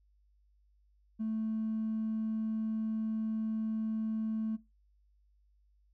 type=tone with hard clipping; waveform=sine; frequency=220 Hz; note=A3; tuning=in tune; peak=-32 dBFS; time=1.19-4.57 s; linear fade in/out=20 ms; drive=1 dB; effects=noise-tail reverb RT60 0.2 s tail -18 dB re dry + added 50 Hz sine -65 dBFS peak until 5.93 s